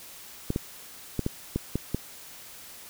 clicks, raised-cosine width 3 ms, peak -13 dBFS, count 7, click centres 0.504 / 0.561 / 1.193 / 1.264 / 1.56 / 1.756 / 1.946 s, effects white hiss -46 dBFS RMS until 2.89 s

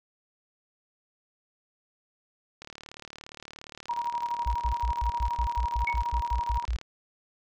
click train, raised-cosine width 0.2 ms, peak -25 dBFS, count 157, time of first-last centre 2.62-6.814 s, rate 37.2 Hz
sine tone with tremolo, 950 Hz, A#5, 33 cents sharp, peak -26 dBFS, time 3.89-6.65 s, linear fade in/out 5 ms, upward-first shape square, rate 12 Hz, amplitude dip 55%
sine tone bursts, 58.27 Hz, A#1, in tune, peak -25 dBFS, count 13, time 4.46-6.766 s, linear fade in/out 5 ms, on 86 ms, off 99 ms
sine tone with exponential decay, 2220 Hz, C#7, 2 cents sharp, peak -22 dBFS, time 5.87-6.01 s, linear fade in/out 5 ms, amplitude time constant 30 ms
effects none

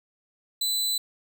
sawtooth tone, 4000 Hz, B7, 21 cents sharp, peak -21 dBFS, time 0.61-0.98 s, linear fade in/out 5 ms, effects none

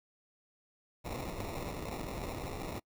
pink noise with sample-and-hold, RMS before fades -40 dBFS, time 1.04-2.8 s, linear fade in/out 20 ms, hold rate 1575 Hz, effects noise-tail reverb RT60 0.1 s tail -26 dB re dry

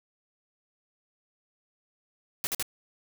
white noise bursts, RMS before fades -30 dBFS, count 3, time 2.44-2.626 s, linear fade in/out 0 ms, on 30 ms, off 48 ms, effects none

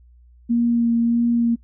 sine tone with vibrato, 234.5 Hz, A#3, 11 cents sharp, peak -15 dBFS, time 0.49-1.56 s, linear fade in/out 20 ms, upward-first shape sine, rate 1.6 Hz, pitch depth 14 cents each way, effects noise-tail reverb RT60 0.1 s tail -24 dB re dry + added 60 Hz sine -47 dBFS peak until 1.63 s

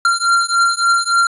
square beating tone pair, 1379 / 1382.5 Hz, F6 / F6, -22 / -18 cents, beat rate 3.5 Hz, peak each -16 dBFS, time 0.05-1.27 s, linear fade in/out 2 ms, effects resampled to 24000 Hz

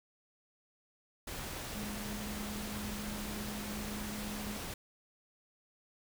sine tone in noise, 208.7 Hz, G#3, 9 cents sharp, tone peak -41 dBFS, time 1.75-4.57 s, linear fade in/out 5 ms, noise pink, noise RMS -42 dBFS, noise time 1.27-4.74 s, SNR -2 dB, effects none

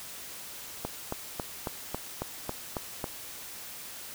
click train, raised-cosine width 1 ms, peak -17 dBFS, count 9, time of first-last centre 0.85-3.042 s, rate 3.65 Hz, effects white hiss -43 dBFS RMS until 4.14 s

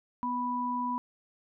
sine tone pair together, 246.5 / 986 Hz, B3 / B5, -3 / -3 cents, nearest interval 2 octaves, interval 2400 cents, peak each -34 / -30 dBFS, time 0.23-0.98 s, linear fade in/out 0 ms, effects none

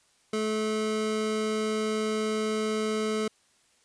square tone pair together, 216.5 / 432.4 Hz, A3 / A4, -28 / -30 cents, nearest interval octave, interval 1198 cents, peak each -31 / -29 dBFS, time 0.33-3.28 s, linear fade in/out 5 ms, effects white hiss -65 dBFS RMS until 3.84 s + resampled to 22050 Hz

